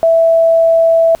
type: tone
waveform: sine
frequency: 659.3 Hz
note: E5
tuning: in tune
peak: -6 dBFS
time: 0.03-1.15 s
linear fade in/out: 0 ms
effects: pink hiss -44 dBFS RMS until 1.2 s